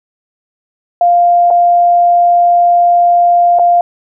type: tone with dropouts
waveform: sine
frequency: 698.5 Hz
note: F5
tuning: in tune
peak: -5 dBFS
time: 1.01-3.81 s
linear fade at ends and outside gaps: 2 ms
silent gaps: 1.504-1.509 / 3.588-3.594 s
effects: none